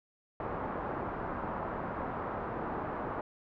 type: low-pass noise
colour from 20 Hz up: white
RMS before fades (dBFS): -37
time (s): 0.4-3.21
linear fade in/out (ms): 2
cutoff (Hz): 1200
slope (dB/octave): 24
effects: none